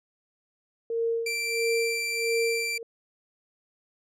sine tone with tremolo, 460 Hz, A#4, 23 cents flat, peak -23 dBFS, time 0.9-2.83 s, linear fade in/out 2 ms, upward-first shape sine, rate 1.5 Hz, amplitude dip 90%
sawtooth tone, 2349 Hz, D7, in tune, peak -24 dBFS, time 1.26-2.78 s, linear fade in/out 5 ms
effects low-pass 11000 Hz 12 dB/octave

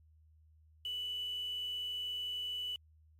sine tone with quantisation, 2969 Hz, F#7, 5 cents sharp, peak -36 dBFS, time 0.85-2.76 s, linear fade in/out 2 ms, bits 9, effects added 78 Hz sine -61 dBFS peak until 3.19 s + MP3 64 kbps

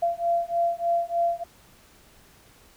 sine beating tone pair, 683 / 686.3 Hz, F5 / F5, -39 / -30 cents, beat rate 3.3 Hz, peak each -25 dBFS, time 0.02-1.44 s, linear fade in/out 10 ms, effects pink hiss -55 dBFS RMS until 2.76 s

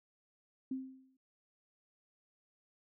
sine tone with exponential decay, 262.5 Hz, C4, 6 cents sharp, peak -33 dBFS, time 0.71-1.17 s, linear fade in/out 5 ms, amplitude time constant 100 ms, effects noise-tail reverb RT60 0.2 s tail -22 dB re dry

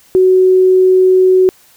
sine tone, 372.3 Hz, F#4, 11 cents sharp, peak -5 dBFS, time 0.15-1.49 s, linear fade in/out 0 ms, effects white hiss -47 dBFS RMS until 1.76 s

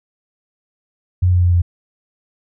sine tone with pitch steps, 90.6 / 89.46 / 88.33 / 87.21 Hz, F#2 / F2 / F2 / F2, -36 / +42 / +20 / -2 cents, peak -10 dBFS, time 1.22-1.62 s, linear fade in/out 10 ms, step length 100 ms, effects none

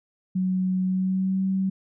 sine tone with pitch glide, 185.7 to 190.92 Hz, F#3 to G3, +7 to -45 cents, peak -21 dBFS, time 0.35-1.7 s, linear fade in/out 10 ms, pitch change +48 cents, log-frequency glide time 0.84-1.43 s, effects none

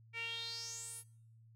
sawtooth tone with band-pass filter sweep, 460.4 Hz, A#4, 22 cents flat, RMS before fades -44 dBFS, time 0.13-1.04 s, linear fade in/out 50 ms, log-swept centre 2300 to 11000 Hz, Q 6.8, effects noise-tail reverb RT60 0.7 s tail -22 dB re dry + added 113 Hz sine -59 dBFS peak until 1.55 s

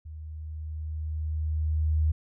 sine tone with level ramp, 77.7 Hz, D#2, 2 cents flat, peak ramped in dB -38 to -20 dBFS, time 0.05-2.12 s, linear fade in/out 10 ms, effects none

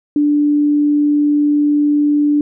sine tone, 293.7 Hz, D4, in tune, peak -10 dBFS, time 0.16-2.41 s, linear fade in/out 2 ms, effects none

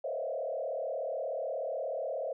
sine tone with frequency modulation, 587.3 Hz, D5, in tune, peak -32 dBFS, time 0.04-2.33 s, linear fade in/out 5 ms, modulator 36.6 Hz, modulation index 2.4, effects none

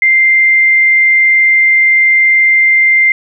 sine tone, 2093 Hz, C7, in tune, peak -5 dBFS, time 0.02-3.12 s, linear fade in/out 2 ms, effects none

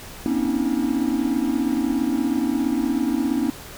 triangle tone cluster, 238.7 / 267.8 / 284.8 / 320.1 Hz, A#3 / C4 / C#4 / D#4, +41 / +40 / +47 / +49 cents, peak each -23 dBFS, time 0.26-3.5 s, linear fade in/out 0 ms, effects pink hiss -39 dBFS RMS until 3.77 s

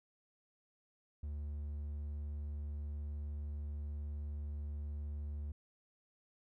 triangle tone, 73.42 Hz, D2, in tune, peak -37 dBFS, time 1.23-5.52 s, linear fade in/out 5 ms, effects none

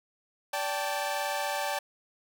sawtooth chord, D suspended fourth, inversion none, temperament equal with one note detuned, 579.6 / 784 / 880 Hz, D5 / G5 / A5, -23 / 0 / 0 cents, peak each -30 dBFS, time 0.53-1.79 s, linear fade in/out 5 ms, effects none

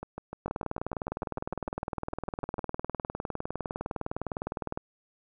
two click trains, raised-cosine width 1 ms, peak -23 / -18 dBFS, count 18 / 86, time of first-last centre 0.03-2.583 / 0.46-4.775 s, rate 6.66 / 19.7 Hz, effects none

